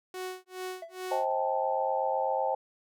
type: tone with tremolo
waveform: sawtooth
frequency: 370 Hz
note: F#4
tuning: in tune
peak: -30 dBFS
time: 0.14-1.32 s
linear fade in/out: 2 ms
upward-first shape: sine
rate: 2.4 Hz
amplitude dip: 100%
type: tone with exponential decay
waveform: triangle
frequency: 666 Hz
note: E5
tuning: 18 cents sharp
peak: -33 dBFS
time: 0.82-1 s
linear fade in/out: 5 ms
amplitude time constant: 38 ms
type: chord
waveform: sine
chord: A half-diminished seventh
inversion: first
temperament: just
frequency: 528 / 633.6 / 792 / 880 Hz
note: C5 / Eb5 / G5 / A5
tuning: +16 / +31 / +18 / 0 cents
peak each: -31 / -34 / -31 / -32 dBFS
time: 1.11-2.55 s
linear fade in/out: 5 ms
effects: none